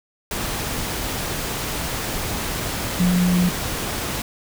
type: tone in noise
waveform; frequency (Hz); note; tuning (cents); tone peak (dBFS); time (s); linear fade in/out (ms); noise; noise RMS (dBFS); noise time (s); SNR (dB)
sine; 178.9; F3; +42; -15; 3-3.49; 2; pink; -26; 0.31-4.22; +8
effects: none